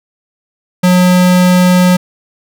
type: tone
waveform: square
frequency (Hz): 180.9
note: F#3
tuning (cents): -39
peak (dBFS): -6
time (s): 0.83-1.97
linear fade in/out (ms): 10
effects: none